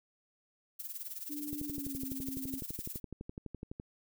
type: noise with tremolo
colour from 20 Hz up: violet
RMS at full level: -40 dBFS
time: 0.79-3 s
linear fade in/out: 10 ms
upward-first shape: sine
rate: 19 Hz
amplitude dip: 75%
type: tone with pitch glide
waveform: sine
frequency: 293.5 to 266 Hz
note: D4 to C4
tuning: -1 to +29 cents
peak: -39 dBFS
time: 1.29-2.6 s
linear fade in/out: 20 ms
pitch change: -170 cents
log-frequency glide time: 1.67-2.02 s
type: click train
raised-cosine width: 3 ms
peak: -29 dBFS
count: 28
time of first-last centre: 1.53-3.799 s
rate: 11.9 Hz
effects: none